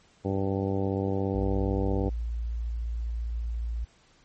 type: harmonic tone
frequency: 97.3 Hz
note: G2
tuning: 12 cents flat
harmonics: 1 / 2 / 3 / 4 / 5 / 6 / 7 / 8 / 9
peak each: -30 / -32 / -32 / -33 / -33 / -40 / -44 / -40 / -46 dBFS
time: 0.24-2.1 s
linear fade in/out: 20 ms
type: tone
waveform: sine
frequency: 57.3 Hz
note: A#1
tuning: 29 cents flat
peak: -28 dBFS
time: 1.34-3.85 s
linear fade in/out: 10 ms
effects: pink hiss -61 dBFS RMS until 4.24 s + MP3 32 kbps